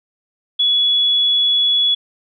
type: tone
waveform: sine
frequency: 3390 Hz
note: G#7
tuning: 35 cents sharp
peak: -12 dBFS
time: 0.59-1.95 s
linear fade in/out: 10 ms
effects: none